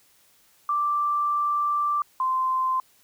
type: tone pair in turn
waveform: sine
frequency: 1174.7 / 1038.1 Hz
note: D6 / C6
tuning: 0 / -14 cents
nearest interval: major second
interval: 214 cents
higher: first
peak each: -21 / -21 dBFS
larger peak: neither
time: 0.69-2.02 / 2.2-2.8 s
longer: first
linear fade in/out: 2 ms
effects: white hiss -60 dBFS RMS until 3.03 s